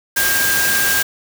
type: tone in noise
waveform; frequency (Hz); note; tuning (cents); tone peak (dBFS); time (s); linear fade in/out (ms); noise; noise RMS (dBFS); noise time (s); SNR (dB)
sine; 1605; G6; +40; -17; 0.16-1.03; 10; white; -18; 0.16-1.03; -2
effects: none